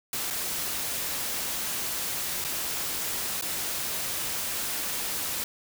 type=noise with dropouts; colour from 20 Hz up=white; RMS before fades=-31 dBFS; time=0.13-5.44 s; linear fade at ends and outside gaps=2 ms; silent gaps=0.303-0.307 / 2.442-2.447 / 3.412-3.422 s; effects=none